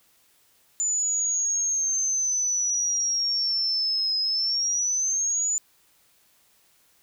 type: exponential two-way sweep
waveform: sine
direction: down then up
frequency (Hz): 7040 to 5070 to 7040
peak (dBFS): -22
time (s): 0.8-5.58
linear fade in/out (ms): 0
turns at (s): 4.2
effects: white hiss -62 dBFS RMS until 7.02 s